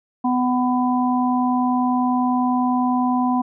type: harmonic tone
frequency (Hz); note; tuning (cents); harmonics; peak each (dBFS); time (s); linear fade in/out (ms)
250; B3; +21; 1 / 3 / 4; -18 / -23 / -24; 0.24-3.42; 10
effects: none